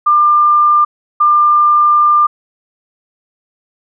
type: tone pair in turn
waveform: sine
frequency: 1196 / 1196 Hz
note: D6 / D6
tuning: +31 / +31 cents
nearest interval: unison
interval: 0 cents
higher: neither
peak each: -6 dBFS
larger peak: neither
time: 0.06-0.85 / 1.2-2.27 s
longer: second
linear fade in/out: 10 ms
effects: none